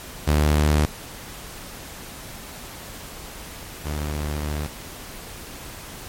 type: tone pair in turn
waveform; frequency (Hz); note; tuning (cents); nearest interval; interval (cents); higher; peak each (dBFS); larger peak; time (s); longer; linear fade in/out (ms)
sawtooth; 75.1 / 74.62; D2 / D2; +39 / +28; unison; 11; first; -12 / -21; first; 0.27-0.86 / 3.85-4.67; second; 10
effects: pink hiss -38 dBFS RMS until 6.08 s + MP3 64 kbps

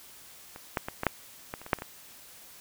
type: clicks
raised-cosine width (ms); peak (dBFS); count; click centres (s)
0.5; -27 / -12 / -18 / -15 / -7 / -19 / -30 / -26 / -7 / -27 / -21; 11; 0.561 / 0.772 / 0.885 / 1.034 / 1.067 / 1.539 / 1.616 / 1.664 / 1.732 / 1.787 / 1.821
effects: white hiss -51 dBFS RMS until 2.6 s

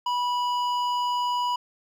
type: tone with hard clipping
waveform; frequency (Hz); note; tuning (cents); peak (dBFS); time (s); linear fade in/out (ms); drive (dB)
sine; 980; B5; -14; -25; 0.06-1.56; 5; 10
effects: none

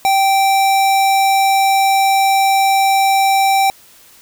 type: tone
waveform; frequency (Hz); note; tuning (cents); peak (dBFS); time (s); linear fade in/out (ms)
square; 780; G5; -9; -11; 0.05-3.7; 0
effects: white hiss -45 dBFS RMS until 4.21 s

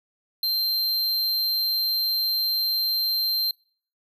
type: tone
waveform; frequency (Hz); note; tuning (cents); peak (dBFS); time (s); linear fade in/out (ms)
square; 4147; C8; -16; -22; 0.43-3.51; 2
effects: noise-tail reverb RT60 0.5 s tail -26 dB re dry

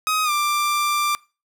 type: tone with pitch glide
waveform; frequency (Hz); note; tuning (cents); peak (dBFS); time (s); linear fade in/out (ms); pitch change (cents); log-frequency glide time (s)
sawtooth; 1260 to 1182.4; D#6 to D6; +21 to +11; -15; 0.07-1.15; 0; -110; 0.24-0.31
effects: noise-tail reverb RT60 0.3 s tail -22 dB re dry

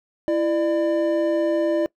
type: tone pair together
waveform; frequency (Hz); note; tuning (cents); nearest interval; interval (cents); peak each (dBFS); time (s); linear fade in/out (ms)
triangle; 333.9 / 598.2; E4 / D5; +22 / +32; minor seventh; 1010; -19; 0.28-1.86; 0
effects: noise-tail reverb RT60 0.1 s tail -22 dB re dry

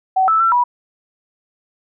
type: tone with pitch steps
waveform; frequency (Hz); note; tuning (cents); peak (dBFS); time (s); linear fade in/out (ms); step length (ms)
sine; 757 / 1314 / 1347 / 975; F#5 / E6 / E6 / B5; +39 / -6 / +37 / -23; -11; 0.16-0.64; 10; 120
effects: none

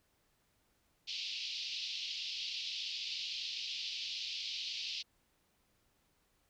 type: band-pass noise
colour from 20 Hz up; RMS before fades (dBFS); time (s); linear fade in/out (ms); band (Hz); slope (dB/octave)
white; -41; 1.07-5.03; 20; 2600 to 5000; 48
effects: pink hiss -75 dBFS RMS until 6.49 s

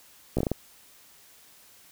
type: slowing click train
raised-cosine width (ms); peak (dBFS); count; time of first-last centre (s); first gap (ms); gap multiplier
2; -12; 6; 0.37-0.516; 15; 1.34
effects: white hiss -55 dBFS RMS until 1.91 s

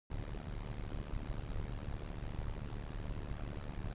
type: noise with amplitude modulation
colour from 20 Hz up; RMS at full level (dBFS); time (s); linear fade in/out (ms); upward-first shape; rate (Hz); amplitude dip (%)
brown; -37; 0.1-3.94; 10; sine; 73.5; 100
effects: resampled to 8000 Hz

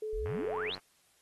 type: tone with vibrato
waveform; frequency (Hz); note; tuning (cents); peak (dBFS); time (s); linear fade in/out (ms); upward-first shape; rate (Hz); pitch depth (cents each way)
sine; 430; A4; -40; -34; 0.02-0.7; 5; sine; 2.5; 11
type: exponential sweep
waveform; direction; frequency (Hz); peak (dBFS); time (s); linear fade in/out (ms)
sine; up; 30.12 to 4282; -35; 0.13-0.75; 0
type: click train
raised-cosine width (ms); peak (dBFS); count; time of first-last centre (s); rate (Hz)
0.5; -31; 49; 0.26-0.778; 92.6
effects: white hiss -68 dBFS RMS until 1.21 s + AAC 32 kbps

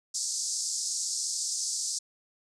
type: band-pass noise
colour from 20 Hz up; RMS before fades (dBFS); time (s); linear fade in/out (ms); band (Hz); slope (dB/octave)
white; -32; 0.14-1.99; 10; 4700 to 8400; 48
effects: none

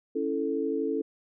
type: chord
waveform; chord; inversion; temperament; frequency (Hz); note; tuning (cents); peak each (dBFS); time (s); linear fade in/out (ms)
sine; A major; first; equal; 277.2 / 329.6 / 440; C#4 / E4 / A4; 0 / 0 / 0; -31 / -32 / -29; 0.15-1.02; 10
effects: none

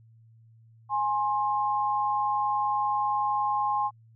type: tone pair together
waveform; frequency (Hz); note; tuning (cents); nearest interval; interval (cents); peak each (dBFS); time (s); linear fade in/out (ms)
sine; 830.6 / 1061.1; G#5 / C6; 0 / +24; major third; 424; -26 / -27; 0.89-3.91; 50
effects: added 113 Hz sine -53 dBFS peak until 4.15 s

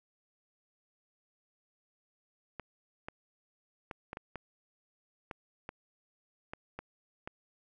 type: clicks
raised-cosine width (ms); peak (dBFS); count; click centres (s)
0.5; -25; 11; 2.597 / 3.085 / 3.912 / 4.131 / 4.171 / 4.357 / 5.312 / 5.691 / 6.535 / 6.79 / 7.275
effects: none

